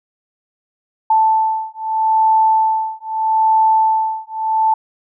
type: beating tone pair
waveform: sine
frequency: 880 / 880.79 Hz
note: A5 / A5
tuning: 0 / +2 cents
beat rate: 0.79 Hz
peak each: -15 dBFS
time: 1.1-4.74 s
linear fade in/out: 5 ms
effects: none